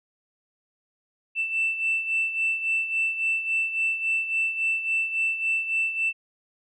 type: beating tone pair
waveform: sine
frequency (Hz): 2663 / 2666.6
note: E7 / E7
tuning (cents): +17 / +19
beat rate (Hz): 3.6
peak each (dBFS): -23 / -29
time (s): 1.35-6.13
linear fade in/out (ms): 50
effects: tanh soft clip ceiling -17 dBFS